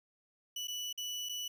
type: tone with dropouts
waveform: 30% pulse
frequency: 2960 Hz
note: F#7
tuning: in tune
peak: -34 dBFS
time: 0.56-1.48 s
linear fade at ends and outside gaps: 5 ms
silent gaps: 0.673-0.681 / 0.928-0.976 / 1.289-1.293 s
effects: none